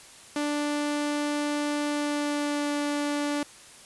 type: tone with pitch glide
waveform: sawtooth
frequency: 293.7 to 291.2 Hz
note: D4 to D4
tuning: 0 to -15 cents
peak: -22 dBFS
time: 0.36-3.43 s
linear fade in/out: 2 ms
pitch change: -15 cents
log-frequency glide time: 1.88-2.72 s
effects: white hiss -49 dBFS RMS until 3.85 s + resampled to 24000 Hz